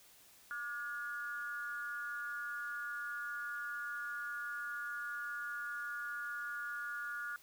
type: tone with amplitude modulation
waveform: sine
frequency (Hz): 1435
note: F6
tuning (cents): +47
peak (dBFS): -35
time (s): 0.51-7.36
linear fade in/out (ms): 0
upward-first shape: sine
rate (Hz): 255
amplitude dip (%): 85
effects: white hiss -62 dBFS RMS until 7.42 s